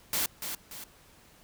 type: noise with echo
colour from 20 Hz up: white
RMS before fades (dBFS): -29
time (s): 0.13-0.26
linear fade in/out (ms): 2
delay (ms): 290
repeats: 2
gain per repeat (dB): -7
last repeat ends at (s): 0.84
effects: pink hiss -58 dBFS RMS until 1.43 s